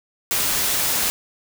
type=noise; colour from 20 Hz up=white; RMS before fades=-21 dBFS; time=0.31-1.1 s; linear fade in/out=0 ms; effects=none